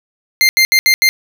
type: tone bursts at uneven times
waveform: 25% pulse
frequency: 2098 Hz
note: C7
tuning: 4 cents sharp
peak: -4 dBFS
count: 5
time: 0.41-0.49 / 0.57-0.65 / 0.72-0.79 / 0.86-0.94 / 1.02-1.09 s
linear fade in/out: 0 ms
effects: none